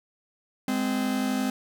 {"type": "tone pair together", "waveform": "45% pulse", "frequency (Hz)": [207, 258.7], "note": ["G#3", "C4"], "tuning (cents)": [-5, -19], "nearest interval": "major third", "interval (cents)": 386, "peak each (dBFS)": [-29, -26], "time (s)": [0.68, 1.5], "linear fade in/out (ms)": 2, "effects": []}